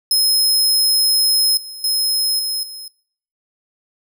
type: tone with level steps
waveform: sawtooth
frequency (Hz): 5140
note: E8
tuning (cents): -45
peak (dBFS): -10 / -28 / -13 / -17 / -28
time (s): 0.11-2.88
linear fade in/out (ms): 2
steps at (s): 1.57 / 1.84 / 2.39 / 2.63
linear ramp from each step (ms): 2
effects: noise-tail reverb RT60 0.6 s tail -24 dB re dry